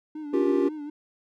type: tone with vibrato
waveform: triangle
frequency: 299.7 Hz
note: D4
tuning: 35 cents sharp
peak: -31 dBFS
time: 0.15-0.9 s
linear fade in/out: 5 ms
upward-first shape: sine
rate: 5.5 Hz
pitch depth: 62 cents each way
type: chord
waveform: triangle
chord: G half-diminished seventh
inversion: second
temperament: just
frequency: 282.2 / 352.8 / 392 / 470.4 Hz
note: Db4 / F4 / G4 / Bb4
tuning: +31 / +18 / 0 / +16 cents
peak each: -23 / -23 / -23 / -29 dBFS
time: 0.33-0.69 s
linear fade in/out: 10 ms
effects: none